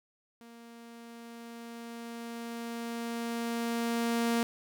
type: tone with level ramp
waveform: sawtooth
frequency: 233.1 Hz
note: A#3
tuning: in tune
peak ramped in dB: -46 to -22 dBFS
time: 0.41-4.43 s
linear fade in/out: 0 ms
effects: none